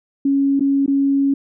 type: tone with dropouts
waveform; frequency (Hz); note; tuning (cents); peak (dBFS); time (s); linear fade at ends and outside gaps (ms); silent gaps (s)
sine; 276.7; C#4; -3; -13; 0.25-1.34; 5; 0.596-0.606 / 0.862-0.878
effects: none